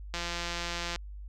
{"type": "click train", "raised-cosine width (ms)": 0.2, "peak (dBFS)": -17, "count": 142, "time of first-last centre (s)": [0.14, 0.96], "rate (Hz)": 172, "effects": ["added 50 Hz sine -40 dBFS peak until 1.28 s"]}